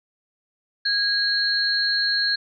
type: tone cluster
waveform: sine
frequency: 1641 / 4069 / 4290 Hz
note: G#6 / C8 / C8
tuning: -21 / -49 / +42 cents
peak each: -23 / -27 / -22 dBFS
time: 0.85-2.36 s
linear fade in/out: 10 ms
effects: none